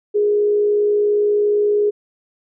sine tone with frequency modulation, 415.3 Hz, G#4, in tune, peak -13 dBFS, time 0.14-1.91 s, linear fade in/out 20 ms, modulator 57.2 Hz, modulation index 0.23, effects none

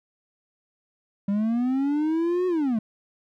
triangle linear two-way sweep, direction up then down, 196 to 370 to 208 Hz, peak -19 dBFS, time 1.28-2.79 s, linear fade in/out 5 ms, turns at 2.47 s, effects none

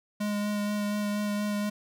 square tone with vibrato, 207.1 Hz, G#3, 5 cents flat, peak -28 dBFS, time 0.2-1.7 s, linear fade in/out 10 ms, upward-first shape sine, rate 4.2 Hz, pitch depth 13 cents each way, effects none

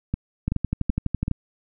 two click trains, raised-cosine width 5 ms, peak -11 / -10 dBFS, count 4 / 11, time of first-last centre 0.14-1.281 / 0.48-1.313 s, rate 2.63 / 12 Hz, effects none

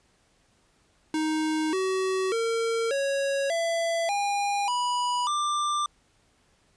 square tone with pitch steps, 312.2 / 377.8 / 457.1 / 553.1 / 669.2 / 809.7 / 979.8 / 1185.5 Hz, D#4 / F#4 / A#4 / C#5 / E5 / G#5 / B5 / D6, +6 / +36 / -34 / -4 / +26 / -44 / -14 / +16 cents, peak -25 dBFS, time 1.14-5.86 s, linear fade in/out 2 ms, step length 590 ms, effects pink hiss -65 dBFS RMS until 6.76 s + resampled to 22050 Hz

